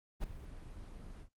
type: noise with ADSR envelope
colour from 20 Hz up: brown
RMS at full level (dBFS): -33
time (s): 0.2-1.29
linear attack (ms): 38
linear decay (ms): 5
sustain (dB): -15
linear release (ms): 88
effects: noise-tail reverb RT60 0.1 s tail -21 dB re dry + Opus 24 kbps